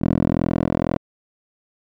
10% pulse tone with band-pass filter sweep, 42.03 Hz, E1, 34 cents sharp, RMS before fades -20 dBFS, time 0.01-0.98 s, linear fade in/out 10 ms, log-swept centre 260 to 450 Hz, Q 1.1, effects none

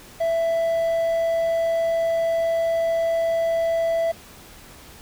triangle tone, 663 Hz, E5, 10 cents sharp, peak -17 dBFS, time 0.2-4.12 s, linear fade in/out 10 ms, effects pink hiss -45 dBFS RMS until 5.01 s

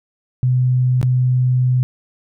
sine tone with dropouts, 126.6 Hz, B2, 43 cents sharp, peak -12 dBFS, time 0.43-1.83 s, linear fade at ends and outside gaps 0 ms, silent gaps 1.014-1.029 s, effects none

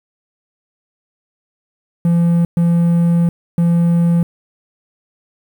triangle tone bursts at uneven times, 170.4 Hz, F3, 42 cents flat, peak -8 dBFS, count 3, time 2.05-2.45 / 2.57-3.29 / 3.58-4.23 s, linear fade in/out 2 ms, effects 7-bit

